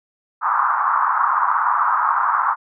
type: band-pass noise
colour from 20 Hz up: white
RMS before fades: -18 dBFS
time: 0.41-2.56 s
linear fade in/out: 50 ms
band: 920 to 1300 Hz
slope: 48 dB/octave
effects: none